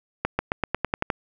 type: accelerating click train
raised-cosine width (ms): 0.5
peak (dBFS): -7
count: 9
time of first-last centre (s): 0.25-1.102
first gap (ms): 140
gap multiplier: 0.92
effects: none